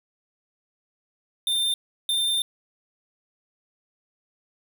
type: tone bursts at uneven times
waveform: square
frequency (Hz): 3595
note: A7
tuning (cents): +36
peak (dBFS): -22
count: 2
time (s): 1.47-1.74 / 2.09-2.42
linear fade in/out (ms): 2
effects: none